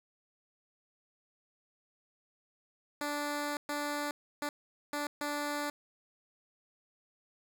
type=tone bursts at uneven times; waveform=10% pulse; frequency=292.3 Hz; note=D4; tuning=8 cents flat; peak=-25 dBFS; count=5; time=3.01-3.57 / 3.69-4.11 / 4.42-4.49 / 4.93-5.07 / 5.21-5.7 s; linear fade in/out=2 ms; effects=none